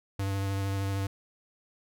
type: tone with vibrato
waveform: square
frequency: 98 Hz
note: G2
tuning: in tune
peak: -29 dBFS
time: 0.19-1.07 s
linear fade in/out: 5 ms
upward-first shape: triangle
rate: 13 Hz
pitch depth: 19 cents each way
effects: none